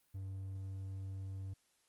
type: tone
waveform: triangle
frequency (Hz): 96.2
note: G2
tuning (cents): -32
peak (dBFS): -39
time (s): 0.14-1.54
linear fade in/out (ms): 10
effects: white hiss -75 dBFS RMS until 1.88 s + Opus 32 kbps